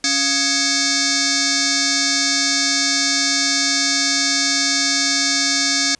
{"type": "tone with frequency modulation", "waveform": "sine", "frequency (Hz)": 278.1, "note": "C#4", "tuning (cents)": 6, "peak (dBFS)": -15, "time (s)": [0.04, 5.95], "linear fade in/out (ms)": 2, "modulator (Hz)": 972, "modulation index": 6.6, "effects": ["pink hiss -58 dBFS RMS until 5.99 s", "resampled to 24000 Hz"]}